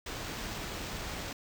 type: noise with sample-and-hold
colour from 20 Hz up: pink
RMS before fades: -39 dBFS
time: 0.06-1.33 s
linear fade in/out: 5 ms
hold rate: 11025 Hz
effects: none